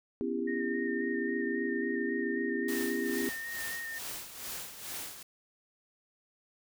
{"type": "chord", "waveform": "sine", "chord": "C# half-diminished seventh", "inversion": "third", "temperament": "just", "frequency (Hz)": [249.5, 277.2, 332.6, 399.1], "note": ["B3", "C#4", "E4", "G4"], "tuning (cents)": [18, 0, 16, 31], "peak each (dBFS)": [-35, -38, -36, -35], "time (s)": [0.21, 3.29], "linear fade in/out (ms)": 0}
{"type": "tone with vibrato", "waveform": "sine", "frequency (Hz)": 1838, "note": "A#6", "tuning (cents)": -25, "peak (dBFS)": -37, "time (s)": [0.47, 3.99], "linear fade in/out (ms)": 10, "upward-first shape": "square", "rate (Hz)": 3.7, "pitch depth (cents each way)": 18}
{"type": "noise with tremolo", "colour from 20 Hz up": "white", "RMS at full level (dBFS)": -39, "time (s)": [2.68, 5.23], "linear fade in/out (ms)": 5, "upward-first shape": "sine", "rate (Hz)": 2.3, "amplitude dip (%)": 65}
{"effects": []}